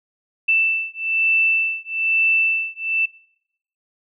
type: beating tone pair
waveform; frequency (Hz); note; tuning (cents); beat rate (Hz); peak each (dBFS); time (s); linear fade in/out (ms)
sine; 2657 / 2658.1; E7 / E7; +13 / +14; 1.1; -19; 0.48-3.06; 10
effects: noise-tail reverb RT60 0.8 s tail -24 dB re dry